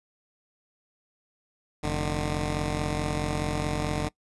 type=tone pair together; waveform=10% pulse; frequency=44.68 / 150.3 Hz; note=F1 / D3; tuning=+40 / +40 cents; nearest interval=octave + major sixth; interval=2100 cents; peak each=-21 dBFS; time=1.83-4.09 s; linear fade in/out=10 ms; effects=noise-tail reverb RT60 0.1 s tail -22 dB re dry + resampled to 24000 Hz